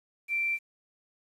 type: tone with quantisation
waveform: sine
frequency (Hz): 2349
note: D7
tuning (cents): 0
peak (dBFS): -26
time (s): 0.28-0.59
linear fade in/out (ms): 50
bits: 9
effects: resampled to 32000 Hz